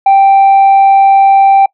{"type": "tone with tanh clipping", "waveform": "sine", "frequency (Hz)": 784, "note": "G5", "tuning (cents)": 0, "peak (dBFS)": -3, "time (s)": [0.06, 1.66], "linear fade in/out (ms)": 5, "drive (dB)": 1, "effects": ["noise-tail reverb RT60 0.1 s tail -25 dB re dry"]}